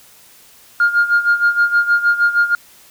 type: tone with tremolo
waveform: sine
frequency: 1413 Hz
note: F6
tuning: 20 cents sharp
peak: -7 dBFS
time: 0.8-2.55 s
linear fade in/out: 2 ms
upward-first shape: sine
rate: 6.4 Hz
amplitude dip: 80%
effects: tanh soft clip ceiling -6 dBFS + white hiss -46 dBFS RMS until 2.9 s